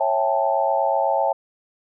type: chord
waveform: sine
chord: A dominant seventh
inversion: first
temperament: just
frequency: 550 / 660 / 792 / 880 Hz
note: C#5 / E5 / G5 / A5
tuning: -14 / +2 / +18 / 0 cents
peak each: -23 dBFS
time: 0-1.33 s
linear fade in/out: 10 ms
effects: none